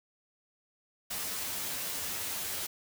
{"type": "noise with comb filter", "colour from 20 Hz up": "white", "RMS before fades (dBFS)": -36, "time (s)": [1.1, 2.67], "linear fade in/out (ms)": 10, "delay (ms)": 11, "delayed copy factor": 0.65, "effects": []}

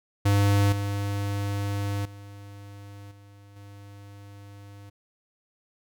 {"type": "tone with level steps", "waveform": "square", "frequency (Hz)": 100.8, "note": "G2", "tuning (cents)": 49, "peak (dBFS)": [-19, -27, -42, -49, -44], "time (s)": [0.25, 4.9], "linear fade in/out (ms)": 10, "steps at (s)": [0.72, 2.05, 3.11, 3.56], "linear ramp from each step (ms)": 5, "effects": []}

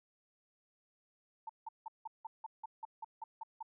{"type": "tone bursts", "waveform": "sine", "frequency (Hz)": 893, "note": "A5", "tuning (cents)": 25, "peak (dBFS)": -40, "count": 12, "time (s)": [1.47, 3.628], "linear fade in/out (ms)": 5, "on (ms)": 24, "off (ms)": 170, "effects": []}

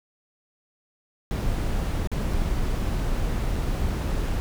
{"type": "noise with dropouts", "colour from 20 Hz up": "brown", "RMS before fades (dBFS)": -25, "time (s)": [1.31, 4.4], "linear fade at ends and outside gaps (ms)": 0, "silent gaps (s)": [[2.073, 2.116], [2.33, 2.334], [3.557, 3.562]], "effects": []}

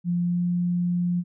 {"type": "tone with pitch glide", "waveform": "sine", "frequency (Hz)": [174.61, 176.03], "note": ["F3", "F3"], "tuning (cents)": [0, 14], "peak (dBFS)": -21, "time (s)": [0.04, 1.24], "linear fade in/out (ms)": 50, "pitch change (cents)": 14, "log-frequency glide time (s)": [0.23, 0.41], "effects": []}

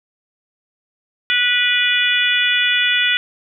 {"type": "harmonic tone", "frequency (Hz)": 490, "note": "B4", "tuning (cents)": -14, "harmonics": [3, 4, 5, 6, 7], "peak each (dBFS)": [-20, -20, -20, -20, -20], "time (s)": [1.3, 3.17], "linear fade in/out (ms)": 0, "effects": []}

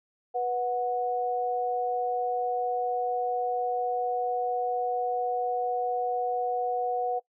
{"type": "tone pair together", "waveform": "sine", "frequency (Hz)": [490.3, 734.6], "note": ["B4", "F#5"], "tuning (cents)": [-13, -13], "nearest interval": "perfect fifth", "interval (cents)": 700, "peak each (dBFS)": [-30, -27], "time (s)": [0.34, 7.2], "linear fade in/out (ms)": 20, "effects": ["noise-tail reverb RT60 0.1 s tail -21 dB re dry"]}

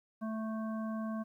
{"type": "harmonic tone with a mistuned harmonic", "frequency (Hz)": 220, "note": "A3", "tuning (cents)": 0, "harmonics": [1, 3, 5, 7], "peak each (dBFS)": [-35, -44, -46, -53], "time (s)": [0.21, 1.24], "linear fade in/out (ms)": 20, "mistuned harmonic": 7, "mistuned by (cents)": 16, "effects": ["12-bit"]}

